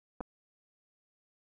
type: clicks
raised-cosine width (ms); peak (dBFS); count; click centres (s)
1; -25; 2; 0.206 / 0.21
effects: none